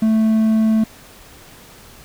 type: tone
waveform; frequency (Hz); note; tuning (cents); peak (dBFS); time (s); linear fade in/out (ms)
triangle; 220; A3; 0; -10; 0.02-0.84; 5
effects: pink hiss -43 dBFS RMS until 2.04 s